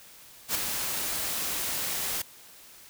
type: noise with ADSR envelope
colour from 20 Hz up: white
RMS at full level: -25 dBFS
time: 0.48-2.22 s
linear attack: 69 ms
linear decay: 7 ms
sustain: -6 dB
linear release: 4 ms
effects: white hiss -51 dBFS RMS until 2.89 s